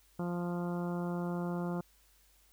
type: harmonic tone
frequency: 174.8 Hz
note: F3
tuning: 2 cents sharp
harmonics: 1 / 2 / 3 / 4 / 5 / 6 / 7 / 8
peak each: -34 / -40 / -44 / -46 / -48 / -50 / -51 / -52 dBFS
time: 0.19-1.81 s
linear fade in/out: 5 ms
effects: added 50 Hz sine -67 dBFS peak until 2.52 s + white hiss -67 dBFS RMS until 2.52 s